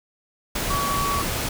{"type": "tone in noise", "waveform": "sine", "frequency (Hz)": 1132, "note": "C#6", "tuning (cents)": 36, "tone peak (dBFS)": -23, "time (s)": [0.7, 1.22], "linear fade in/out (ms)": 5, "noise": "pink", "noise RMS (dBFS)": -26, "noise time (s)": [0.55, 1.49], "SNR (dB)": 0, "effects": []}